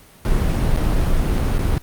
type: noise with dropouts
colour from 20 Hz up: brown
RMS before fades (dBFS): -17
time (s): 0.25-1.78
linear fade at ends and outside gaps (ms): 0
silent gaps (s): 0.761-0.774 / 1.382-1.386 / 1.582-1.591
effects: pink hiss -47 dBFS RMS until 1.82 s + Opus 32 kbps